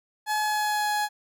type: tone with pitch glide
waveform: 30% pulse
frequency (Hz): 851 to 838.3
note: G#5 to G#5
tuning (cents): +42 to +16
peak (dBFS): -21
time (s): 0.26-1.09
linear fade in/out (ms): 50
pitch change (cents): -26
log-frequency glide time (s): 0.41-0.89
effects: none